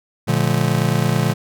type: chord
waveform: square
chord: Bb major seventh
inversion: none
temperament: just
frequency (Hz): 116.54 / 145.68 / 174.81 / 218.5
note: Bb2 / D3 / F3 / A3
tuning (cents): 0 / -14 / +2 / -12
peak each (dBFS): -21 / -20 / -23 / -25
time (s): 0.27-1.34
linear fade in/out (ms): 20
effects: none